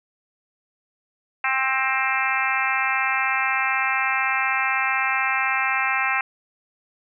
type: harmonic tone with a mistuned harmonic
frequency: 264.1 Hz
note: C4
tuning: 16 cents sharp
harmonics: 3 / 4 / 5 / 6 / 7 / 8 / 9 / 10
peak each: -28 / -28 / -28 / -28 / -28 / -28 / -28 / -28 dBFS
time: 1.44-6.21 s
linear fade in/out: 2 ms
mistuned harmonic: 7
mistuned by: +16 cents
effects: none